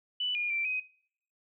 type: tone with pitch steps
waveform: sine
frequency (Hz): 2978 / 2428 / 2349 / 2516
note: F#7 / D#7 / D7 / D#7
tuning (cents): +11 / -43 / 0 / +19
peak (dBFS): -29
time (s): 0.2-0.8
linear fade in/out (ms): 5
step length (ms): 150
effects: noise-tail reverb RT60 0.6 s tail -21 dB re dry